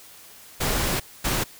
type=noise bursts at uneven times; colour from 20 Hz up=pink; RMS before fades=-24 dBFS; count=2; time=0.6-1 / 1.24-1.44 s; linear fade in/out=10 ms; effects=white hiss -47 dBFS RMS until 1.59 s